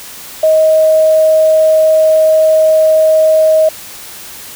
sine tone, 630 Hz, D#5, 21 cents sharp, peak -5 dBFS, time 0.43-3.69 s, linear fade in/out 5 ms, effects white hiss -30 dBFS RMS until 4.55 s

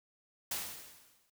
white noise with exponential decay, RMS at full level -35 dBFS, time 0.51-1.3 s, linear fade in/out 5 ms, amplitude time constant 170 ms, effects noise-tail reverb RT60 0.1 s tail -24 dB re dry

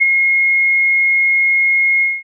sine tone with ADSR envelope, 2154 Hz, C7, 50 cents sharp, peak -6 dBFS, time 0-2.23 s, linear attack 22 ms, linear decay 15 ms, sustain -4 dB, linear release 210 ms, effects none

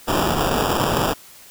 blue noise with sample-and-hold, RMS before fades -20 dBFS, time 0.07-1.14 s, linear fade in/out 20 ms, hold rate 2100 Hz, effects white hiss -45 dBFS RMS until 1.5 s

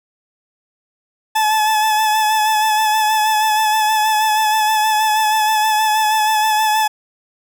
40% pulse tone with vibrato, 863 Hz, A5, 34 cents flat, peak -12 dBFS, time 1.35-6.88 s, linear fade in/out 10 ms, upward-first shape sine, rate 6.3 Hz, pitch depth 29 cents each way, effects none

